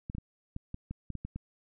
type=clicks; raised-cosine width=5 ms; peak=-25 dBFS; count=10; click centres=0.099 / 0.15 / 0.183 / 0.564 / 0.744 / 0.91 / 1.103 / 1.153 / 1.25 / 1.36 s; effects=none